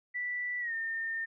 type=tone with pitch glide; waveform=sine; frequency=1968 to 1815.1 Hz; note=B6 to A#6; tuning=-7 to -47 cents; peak=-32 dBFS; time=0.14-1.26 s; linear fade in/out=20 ms; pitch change=-140 cents; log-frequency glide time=0.6-0.73 s; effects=none